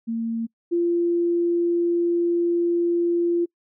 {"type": "tone pair in turn", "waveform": "sine", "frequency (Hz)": [228.4, 344.1], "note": ["A#3", "F4"], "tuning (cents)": [-35, -26], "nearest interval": "perfect fifth", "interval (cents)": 709, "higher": "second", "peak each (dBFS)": [-23, -18], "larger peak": "second", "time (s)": [[0.07, 0.47], [0.71, 3.46]], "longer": "second", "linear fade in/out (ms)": 20, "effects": ["noise-tail reverb RT60 0.1 s tail -26 dB re dry"]}